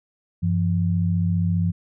sine tone pair together, 95.94 / 170.8 Hz, G2 / F3, -37 / -38 cents, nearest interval minor seventh, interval 999 cents, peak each -21 dBFS, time 0.42-1.72 s, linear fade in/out 20 ms, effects none

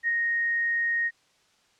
sine tone with ADSR envelope, 1864.7 Hz, A#6, in tune, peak -21 dBFS, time 0.03-1.11 s, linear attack 46 ms, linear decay 27 ms, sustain -2 dB, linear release 44 ms, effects white hiss -64 dBFS RMS until 1.79 s + low-pass 6000 Hz 12 dB/octave

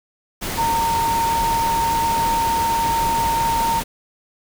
sine tone in noise, 918 Hz, A#5, 27 cents flat, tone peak -17 dBFS, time 0.57-3.81 s, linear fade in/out 20 ms, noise pink, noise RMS -26 dBFS, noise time 0.41-3.84 s, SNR +6 dB, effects none

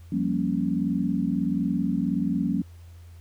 sine chord, G half-diminished seventh, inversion third, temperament equal, 174.61 / 196 / 233.1 / 277.2 Hz, F3 / G3 / Bb3 / Db4, 0 / 0 / 0 / 0 cents, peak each -28 dBFS, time 0.12-2.62 s, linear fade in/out 5 ms, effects added 85 Hz sine -43 dBFS peak until 3.2 s + pink hiss -60 dBFS RMS until 3.2 s

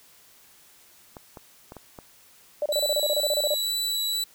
clicks, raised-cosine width 1 ms, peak -26 dBFS, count 5, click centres 1.168 / 1.372 / 1.721 / 1.767 / 1.988 s
sine tone bursts, 594 Hz, D5, 20 cents sharp, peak -22 dBFS, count 14, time 2.62-3.542 s, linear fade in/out 2 ms, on 38 ms, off 30 ms
sawtooth tone with vibrato, 3946 Hz, B7, 2 cents flat, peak -22 dBFS, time 2.72-4.24 s, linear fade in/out 5 ms, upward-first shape sine, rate 2.1 Hz, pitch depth 8 cents each way
effects white hiss -55 dBFS RMS until 4.34 s

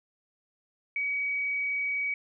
sine tone, 2266 Hz, C#7, 37 cents sharp, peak -27 dBFS, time 0.96-2.14 s, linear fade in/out 2 ms, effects none

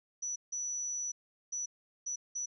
sine tone bursts at uneven times, 5920 Hz, F#8, in tune, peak -34 dBFS, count 5, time 0.22-0.36 / 0.52-1.12 / 1.52-1.66 / 2.06-2.16 / 2.35-2.46 s, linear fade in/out 10 ms, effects none

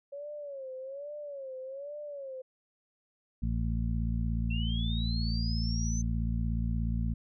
sine tone with vibrato, 554.4 Hz, C#5, in tune, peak -38 dBFS, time 0.12-2.42 s, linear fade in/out 10 ms, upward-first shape sine, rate 1.2 Hz, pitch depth 120 cents each way
harmonic tone, 56.8 Hz, A#1, 44 cents flat, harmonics 1 / 2 / 3 / 4, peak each -30 / -34 / -37 / -37 dBFS, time 3.42-7.14 s, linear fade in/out 10 ms
sine linear sweep, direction up, 2670 to 6200 Hz, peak -38 dBFS, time 4.5-6.02 s, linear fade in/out 10 ms
effects none

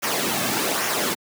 pink noise with flanger, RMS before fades -23 dBFS, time 0.02-1.15 s, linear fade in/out 20 ms, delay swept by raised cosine 0.23 to 2.13 ms, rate 1.2 Hz, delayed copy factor -0.55, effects high-pass 200 Hz 12 dB/octave

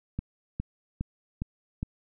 click train, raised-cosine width 5 ms, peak -18 dBFS, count 5, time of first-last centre 0.19-1.829 s, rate 2.44 Hz, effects none

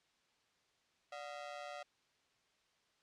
sawtooth ring-modulated tone, 655 Hz, E5, 11 cents flat, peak -38 dBFS, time 1.12-1.83 s, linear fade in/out 5 ms, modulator 69.5 Hz, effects white hiss -75 dBFS RMS until 3.02 s + low-pass 5000 Hz 12 dB/octave

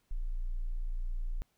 sine tone, 29.14 Hz, A#0, in tune, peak -31 dBFS, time 0.11-1.42 s, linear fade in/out 0 ms, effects pink hiss -75 dBFS RMS until 1.57 s

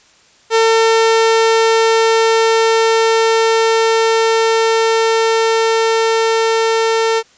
sawtooth tone with level ramp, 450 Hz, A4, 39 cents sharp, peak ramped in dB -5 to -8 dBFS, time 0.5-7.23 s, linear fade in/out 50 ms, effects white hiss -49 dBFS RMS until 7.37 s + resampled to 16000 Hz

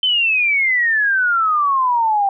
sine exponential sweep, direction down, 3094 to 778 Hz, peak -13 dBFS, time 0.03-2.29 s, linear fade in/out 2 ms, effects none

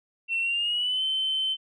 sine tone with pitch glide, 2709 to 3076 Hz, E7 to G7, +47 to -33 cents, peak -23 dBFS, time 0.28-1.57 s, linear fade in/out 50 ms, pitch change +220 cents, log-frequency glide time 0.41-1.03 s, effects tanh soft clip ceiling -19 dBFS

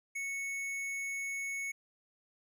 triangle tone with hard clipping, 2210 Hz, C#7, 6 cents flat, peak -37 dBFS, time 0.15-1.72 s, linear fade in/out 10 ms, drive 15 dB, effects none

